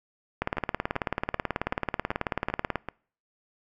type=two click trains; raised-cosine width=0.5 ms; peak=-17 / -11 dBFS; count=7 / 44; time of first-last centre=0.57-2.887 / 0.42-2.757 s; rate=2.59 / 18.4 Hz; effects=noise-tail reverb RT60 0.5 s tail -25 dB re dry